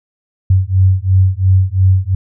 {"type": "beating tone pair", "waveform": "sine", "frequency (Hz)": [92.9, 95.8], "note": ["F#2", "G2"], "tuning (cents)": [7, -39], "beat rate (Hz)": 2.9, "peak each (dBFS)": -11, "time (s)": [0.5, 2.15], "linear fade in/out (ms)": 5, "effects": []}